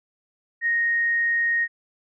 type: tone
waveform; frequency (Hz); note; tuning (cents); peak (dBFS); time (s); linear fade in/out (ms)
sine; 1864.7; A#6; 0; -19; 0.61-1.68; 50
effects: none